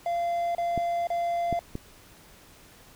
triangle tone bursts, 689 Hz, F5, 24 cents flat, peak -23 dBFS, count 3, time 0.06-1.592 s, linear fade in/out 2 ms, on 490 ms, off 31 ms
clicks, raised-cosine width 3 ms, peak -18 / -17 / -19 dBFS, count 3, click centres 0.777 / 1.527 / 1.754 s
effects pink hiss -53 dBFS RMS until 2.95 s

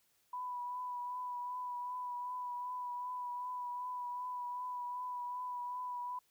sine tone with vibrato, 987.8 Hz, B5, in tune, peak -38 dBFS, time 0.33-6.19 s, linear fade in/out 5 ms, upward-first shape triangle, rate 2.6 Hz, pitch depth 26 cents each way, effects white hiss -74 dBFS RMS until 6.3 s

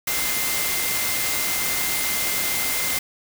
sine tone in noise, 2086 Hz, C7, 6 cents flat, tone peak -30 dBFS, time 0.07-2.99 s, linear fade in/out 5 ms, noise white, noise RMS -24 dBFS, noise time 0.07-2.99 s, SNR -9 dB, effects none

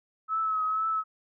sine tone with vibrato, 1291 Hz, E6, 37 cents flat, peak -25 dBFS, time 0.28-1.04 s, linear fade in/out 50 ms, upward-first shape triangle, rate 2.1 Hz, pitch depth 37 cents each way, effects none

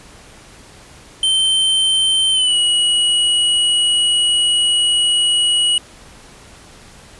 square tone with pitch glide, 3106 to 2915 Hz, G7 to F#7, -17 to -26 cents, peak -13 dBFS, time 1.23-5.78 s, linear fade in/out 2 ms, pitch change -109 cents, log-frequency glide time 2.32-2.56 s, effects pink hiss -42 dBFS RMS until 7.19 s + resampled to 24000 Hz

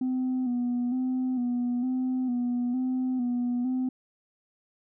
sine tone with vibrato, 250.1 Hz, B3, 22 cents sharp, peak -23 dBFS, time 0.01-3.89 s, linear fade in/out 5 ms, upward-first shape square, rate 1.1 Hz, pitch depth 42 cents each way, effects tanh soft clip ceiling -23 dBFS

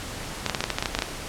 clicks, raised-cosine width 0.2 ms, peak -6 dBFS, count 12, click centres 0.463 / 0.497 / 0.548 / 0.606 / 0.64 / 0.703 / 0.785 / 0.825 / 0.858 / 0.95 / 0.989 / 1.022 s, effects pink hiss -35 dBFS RMS until 1.28 s + low-pass 10000 Hz 12 dB/octave

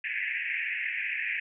white band-pass noise, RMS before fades -32 dBFS, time 0.04-1.4 s, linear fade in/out 5 ms, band 1700 to 2600 Hz, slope 96 dB/octave, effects none

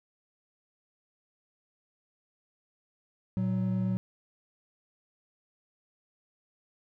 triangle tone pair together, 116.2 / 186.65 Hz, A#2 / F#3, -5 / +15 cents, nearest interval minor sixth, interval 820 cents, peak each -29 / -26 dBFS, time 3.37-3.97 s, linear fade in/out 0 ms, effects none

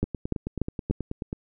two click trains, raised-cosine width 3 ms, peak -17 / -11 dBFS, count 13 / 4, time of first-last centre 0.04-1.329 / 0.03-0.91 s, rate 9.31 / 3.41 Hz, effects none

